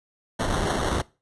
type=noise with sample-and-hold; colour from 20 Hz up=pink; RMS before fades=-25 dBFS; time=0.39-1.02 s; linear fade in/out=10 ms; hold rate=2450 Hz; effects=noise-tail reverb RT60 0.3 s tail -21 dB re dry + resampled to 24000 Hz